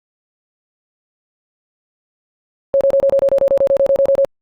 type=tone bursts; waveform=sine; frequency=550 Hz; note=C#5; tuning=14 cents flat; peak=-9 dBFS; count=16; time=2.74-4.248 s; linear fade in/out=0 ms; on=68 ms; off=28 ms; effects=Opus 48 kbps